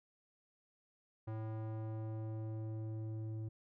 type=tone with low-pass filter sweep; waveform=square; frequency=110 Hz; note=A2; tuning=in tune; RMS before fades=-42 dBFS; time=1.27-3.49 s; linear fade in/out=10 ms; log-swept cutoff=1100 to 310 Hz; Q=0.86; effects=none